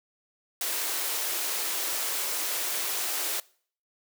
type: high-pass noise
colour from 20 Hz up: white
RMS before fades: -30 dBFS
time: 0.61-3.4 s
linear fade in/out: 2 ms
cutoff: 310 Hz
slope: 48 dB/octave
effects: noise-tail reverb RT60 0.5 s tail -23 dB re dry